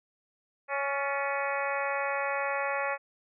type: harmonic tone with a mistuned harmonic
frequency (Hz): 278.5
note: C#4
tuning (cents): +8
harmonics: 2 / 3 / 4 / 5 / 6 / 7 / 8 / 9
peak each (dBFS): -33 / -35 / -36 / -37 / -38 / -38 / -39 / -40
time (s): 0.68-2.98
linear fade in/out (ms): 50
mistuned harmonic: 6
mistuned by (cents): +64
effects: none